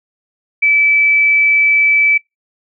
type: tone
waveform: sine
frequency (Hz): 2308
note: D7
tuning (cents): -31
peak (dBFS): -8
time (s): 0.62-2.18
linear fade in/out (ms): 10
effects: noise-tail reverb RT60 0.2 s tail -26 dB re dry